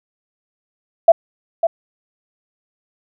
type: tone with echo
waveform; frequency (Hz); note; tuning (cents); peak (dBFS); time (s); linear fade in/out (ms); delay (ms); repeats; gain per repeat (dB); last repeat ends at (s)
sine; 667; E5; +20; -3; 1.08-1.12; 5; 550; 1; -9; 1.67
effects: none